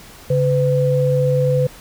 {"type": "tone pair together", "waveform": "sine", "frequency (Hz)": [140.13, 504], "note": ["C#3", "B4"], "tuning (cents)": [19, 35], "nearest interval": "octave + minor seventh", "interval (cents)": 2216, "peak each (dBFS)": -16, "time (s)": [0.3, 1.67], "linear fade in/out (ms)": 5, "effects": ["pink hiss -41 dBFS RMS until 1.8 s"]}